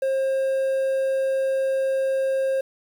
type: tone with quantisation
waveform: triangle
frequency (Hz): 534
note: C5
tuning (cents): +35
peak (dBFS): -18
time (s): 0.02-2.61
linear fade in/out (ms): 5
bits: 8
effects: none